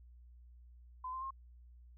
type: tone with pitch steps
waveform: sine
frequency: 1019 / 1044 / 1069.7 Hz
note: C6 / C6 / C6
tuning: -46 / -4 / +38 cents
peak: -39 dBFS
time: 1.04-1.307 s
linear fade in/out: 5 ms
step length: 89 ms
effects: added 60 Hz sine -55 dBFS peak until 1.97 s